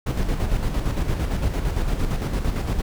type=noise with tremolo; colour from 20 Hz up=brown; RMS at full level=-21 dBFS; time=0.06-2.82 s; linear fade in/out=10 ms; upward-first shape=square; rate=8.8 Hz; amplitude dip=45%; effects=none